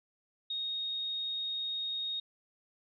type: tone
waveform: sine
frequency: 3729 Hz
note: A#7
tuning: in tune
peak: -33 dBFS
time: 0.5-2.2 s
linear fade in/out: 5 ms
effects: none